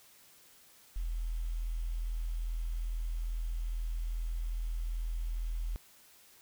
sine tone with quantisation, 41.2 Hz, E1, in tune, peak -32 dBFS, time 0.96-5.76 s, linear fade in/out 0 ms, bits 10, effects white hiss -60 dBFS RMS until 6.41 s

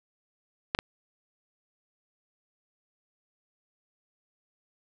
clicks, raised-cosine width 0.3 ms, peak -9 dBFS, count 2, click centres 0.749 / 0.789 s, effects none

